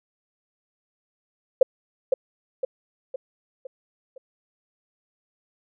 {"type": "tone with echo", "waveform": "sine", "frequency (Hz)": 523.3, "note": "C5", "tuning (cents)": 0, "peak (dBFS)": -9, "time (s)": [1.61, 1.63], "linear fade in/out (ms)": 5, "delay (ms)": 510, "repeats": 5, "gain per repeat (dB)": -6, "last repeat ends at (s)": 4.18, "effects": []}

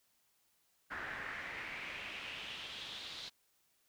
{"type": "noise with band-pass filter sweep", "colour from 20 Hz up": "brown", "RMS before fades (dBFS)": -45, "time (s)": [0.9, 3.3], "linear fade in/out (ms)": 20, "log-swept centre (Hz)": [1600, 4100], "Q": 3.7, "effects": ["white hiss -75 dBFS RMS until 3.88 s"]}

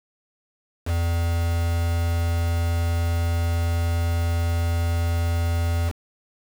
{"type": "tone with quantisation", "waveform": "triangle", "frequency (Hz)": 84.7, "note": "E2", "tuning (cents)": 48, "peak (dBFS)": -18, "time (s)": [0.85, 5.93], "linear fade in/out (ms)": 50, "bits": 5, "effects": []}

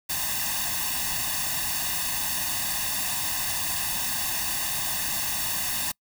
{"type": "noise with comb filter", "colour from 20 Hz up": "white", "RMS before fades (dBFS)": -28, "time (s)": [0.09, 5.92], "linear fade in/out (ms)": 10, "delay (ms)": 1.1, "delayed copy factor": 1, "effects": ["noise-tail reverb RT60 0.1 s tail -26 dB re dry"]}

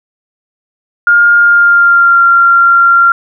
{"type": "tone with pitch glide", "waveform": "sine", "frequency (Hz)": [1413, 1381.5], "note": ["F6", "F6"], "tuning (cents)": [20, -19], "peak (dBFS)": -3, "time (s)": [1.07, 3.12], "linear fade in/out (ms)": 2, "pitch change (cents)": -39, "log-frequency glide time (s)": [1.37, 2.22], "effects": []}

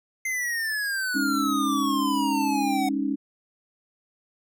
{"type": "exponential sweep", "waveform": "square", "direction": "down", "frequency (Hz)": [2093, 740], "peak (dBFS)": -26, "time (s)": [0.25, 2.89], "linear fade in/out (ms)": 5}
{"type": "chord", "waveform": "sine", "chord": "Ab suspended fourth", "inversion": "none", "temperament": "equal", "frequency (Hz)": [207.7, 277.2, 311.1], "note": ["Ab3", "Db4", "Eb4"], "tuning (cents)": [0, 0, 0], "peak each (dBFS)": [-31, -25, -29], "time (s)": [1.14, 3.16], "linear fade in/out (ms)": 20}
{"effects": []}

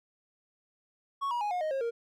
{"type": "tone with pitch steps", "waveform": "triangle", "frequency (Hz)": [1108.7, 959.6, 830.6, 718.9, 622.2, 538.6, 466.2], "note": ["C#6", "A#5", "G#5", "F5", "D#5", "C#5", "A#4"], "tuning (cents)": [0, 50, 0, 50, 0, -50, 0], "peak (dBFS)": -27, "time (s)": [1.21, 1.91], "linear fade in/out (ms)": 20, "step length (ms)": 100, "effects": []}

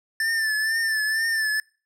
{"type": "tone with vibrato", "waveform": "square", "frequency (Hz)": 1769, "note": "A6", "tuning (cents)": 9, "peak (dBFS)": -22, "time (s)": [0.2, 1.6], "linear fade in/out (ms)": 2, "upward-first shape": "triangle", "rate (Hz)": 2.1, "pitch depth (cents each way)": 60, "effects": ["noise-tail reverb RT60 0.4 s tail -26 dB re dry", "low-pass 12000 Hz 12 dB/octave"]}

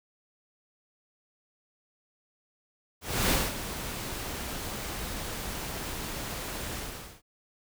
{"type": "noise with ADSR envelope", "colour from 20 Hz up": "pink", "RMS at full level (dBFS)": -24, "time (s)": [3.01, 7.22], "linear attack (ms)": 290, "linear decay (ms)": 220, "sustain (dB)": -12, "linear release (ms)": 450, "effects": []}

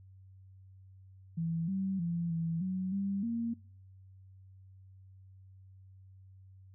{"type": "tone with pitch steps", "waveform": "sine", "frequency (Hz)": [165.3, 192.1, 170, 165.2, 186.6, 197.3, 232], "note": ["E3", "G3", "F3", "E3", "F#3", "G3", "A#3"], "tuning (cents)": [5, -35, -46, 4, 15, 11, -8], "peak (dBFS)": -31, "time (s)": [1.37, 3.54], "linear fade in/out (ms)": 10, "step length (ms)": 310, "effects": ["noise-tail reverb RT60 0.5 s tail -23 dB re dry", "added 95 Hz sine -53 dBFS peak until 6.74 s"]}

